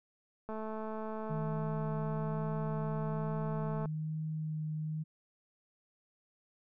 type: click train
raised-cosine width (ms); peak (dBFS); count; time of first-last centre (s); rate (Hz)
1; -28; 735; 0.49-3.857; 218
type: tone with vibrato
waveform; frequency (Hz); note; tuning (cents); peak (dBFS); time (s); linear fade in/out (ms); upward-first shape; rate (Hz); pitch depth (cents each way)
sine; 155.56; D#3; 0; -34; 1.29-5.04; 20; sine; 1.1; 11
effects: none